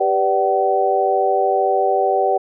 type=chord; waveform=sine; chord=G major seventh; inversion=none; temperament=equal with one note detuned; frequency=392 / 493.9 / 587.3 / 759.5 Hz; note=G4 / B4 / D5 / F#5; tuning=0 / 0 / 0 / +45 cents; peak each=-20 / -22 / -21 / -17 dBFS; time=0-2.38 s; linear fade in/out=10 ms; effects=none